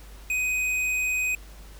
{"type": "tone with hard clipping", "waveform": "triangle", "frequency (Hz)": 2505, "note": "D#7", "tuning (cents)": 11, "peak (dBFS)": -25, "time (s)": [0.3, 1.35], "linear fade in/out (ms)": 2, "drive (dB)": 13, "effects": ["added 50 Hz sine -43 dBFS peak until 1.79 s", "pink hiss -51 dBFS RMS until 1.79 s"]}